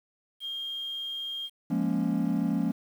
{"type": "tone", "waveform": "sine", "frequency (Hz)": 3218, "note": "G7", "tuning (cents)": 45, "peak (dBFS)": -32, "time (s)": [0.4, 1.5], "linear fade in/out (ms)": 50}
{"type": "chord", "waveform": "triangle", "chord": "Bb minor seventh", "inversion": "second", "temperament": "equal with one note detuned", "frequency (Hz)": [174.61, 207.7, 235.4, 277.2], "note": ["F3", "Ab3", "Bb3", "Db4"], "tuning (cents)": [0, 0, 17, 0], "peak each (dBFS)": -28, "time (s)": [1.7, 2.72], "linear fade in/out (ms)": 10}
{"effects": ["tanh soft clip ceiling -14 dBFS", "9-bit"]}